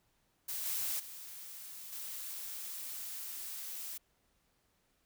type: noise with level steps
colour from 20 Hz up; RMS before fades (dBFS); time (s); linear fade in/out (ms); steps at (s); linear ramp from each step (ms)
blue; -39 / -36 / -48 / -43; 0.48-3.98; 10; 0.65 / 0.99 / 1.92; 10
effects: pink hiss -75 dBFS RMS until 5.05 s